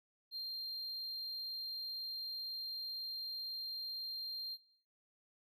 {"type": "tone", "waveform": "triangle", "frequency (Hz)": 4186, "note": "C8", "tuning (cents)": 0, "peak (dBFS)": -38, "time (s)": [0.31, 4.58], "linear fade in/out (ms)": 50, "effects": ["noise-tail reverb RT60 0.7 s tail -21 dB re dry", "tanh soft clip ceiling -34 dBFS"]}